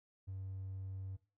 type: tone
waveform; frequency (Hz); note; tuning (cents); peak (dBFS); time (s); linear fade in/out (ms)
triangle; 95.7; G2; -41; -39; 0.27-1.17; 20
effects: noise-tail reverb RT60 0.3 s tail -17 dB re dry + tanh soft clip ceiling -36 dBFS

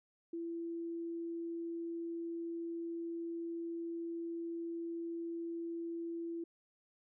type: tone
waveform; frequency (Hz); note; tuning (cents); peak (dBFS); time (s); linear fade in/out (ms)
sine; 335.8; E4; +32; -38; 0.33-6.44; 5
effects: none

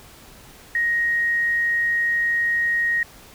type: tone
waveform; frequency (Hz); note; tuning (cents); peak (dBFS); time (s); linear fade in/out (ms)
sine; 1876; A#6; +11; -18; 0.75-3.03; 2
effects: pink hiss -46 dBFS RMS until 3.34 s

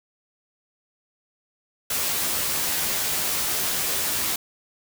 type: noise with comb filter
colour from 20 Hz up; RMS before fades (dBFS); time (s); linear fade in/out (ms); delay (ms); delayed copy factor
white; -25; 1.9-4.36; 5; 13; +0.65
effects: none

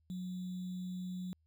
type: tone with sample-and-hold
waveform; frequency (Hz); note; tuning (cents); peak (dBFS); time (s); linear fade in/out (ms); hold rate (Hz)
sine; 182.4; F#3; -24; -38; 0.1-1.33; 0; 3675
effects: added 79 Hz sine -70 dBFS peak until 1.46 s

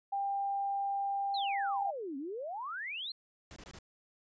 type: tone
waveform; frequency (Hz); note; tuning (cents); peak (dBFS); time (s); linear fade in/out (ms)
sine; 795; G5; +24; -31; 0.12-1.91; 10
type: exponential two-way sweep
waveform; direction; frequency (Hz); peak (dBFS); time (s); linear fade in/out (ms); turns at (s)
sine; down then up; 4300 to 261.6 to 4300; -37; 1.34-3.12; 5; 2.17
type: noise bursts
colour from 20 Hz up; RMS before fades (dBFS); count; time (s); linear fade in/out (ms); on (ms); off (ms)
pink; -50; 4; 3.51-3.787; 0; 52; 23
effects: resampled to 16000 Hz

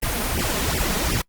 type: noise with flanger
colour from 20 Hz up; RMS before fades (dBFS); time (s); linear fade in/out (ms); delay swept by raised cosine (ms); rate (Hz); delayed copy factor
pink; -23; 0.02-1.22; 10; 0.36 to 4.86; 2.7; +0.85
effects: noise-tail reverb RT60 0.1 s tail -25 dB re dry + Opus 32 kbps

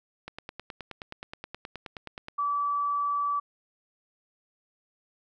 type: click train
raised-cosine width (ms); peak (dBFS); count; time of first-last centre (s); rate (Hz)
0.3; -22; 20; 0.28-2.284; 9.48
type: tone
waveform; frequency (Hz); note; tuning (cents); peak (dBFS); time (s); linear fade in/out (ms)
sine; 1153; D6; -32; -25; 2.38-3.4; 10
effects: none

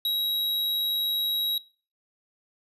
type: tone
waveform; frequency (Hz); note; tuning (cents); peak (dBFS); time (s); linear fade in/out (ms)
square; 3847; B7; -46; -24; 0.05-1.58; 2
effects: noise-tail reverb RT60 0.4 s tail -22 dB re dry + resampled to 32000 Hz

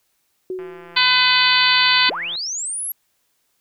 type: tone with exponential decay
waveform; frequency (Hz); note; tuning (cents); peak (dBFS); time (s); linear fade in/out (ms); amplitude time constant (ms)
sine; 370.6; F#4; +3; -22; 0.5-1.24; 2; 160
type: click train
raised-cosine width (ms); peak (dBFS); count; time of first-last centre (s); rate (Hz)
0.5; -27; 303; 0.59-2.356; 171
type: harmonic tone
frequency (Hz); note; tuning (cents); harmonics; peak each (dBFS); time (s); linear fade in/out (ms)
504; B4; +35; 2 / 3 / 4 / 5 / 6 / 7 / 8 / 9; -21 / -21 / -21 / -21 / -21 / -21 / -21 / -21; 0.96-2.1; 10
type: linear sweep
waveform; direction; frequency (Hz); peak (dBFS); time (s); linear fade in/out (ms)
sine; up; 222.4 to 11640; -23; 2.09-2.92; 2
effects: white hiss -67 dBFS RMS until 3.6 s

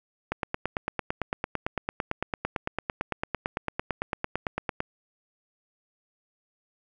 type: click train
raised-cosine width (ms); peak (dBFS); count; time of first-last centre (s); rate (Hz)
0.5; -12; 41; 0.32-4.804; 8.92
effects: none

